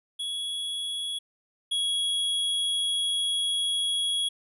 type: tone pair in turn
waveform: square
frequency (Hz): 3354 / 3329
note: G#7 / G#7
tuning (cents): +16 / +3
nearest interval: unison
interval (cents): 13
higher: first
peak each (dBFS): -30 / -25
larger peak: second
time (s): 0.19-1.19 / 1.71-4.29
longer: second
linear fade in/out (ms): 10
effects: resampled to 24000 Hz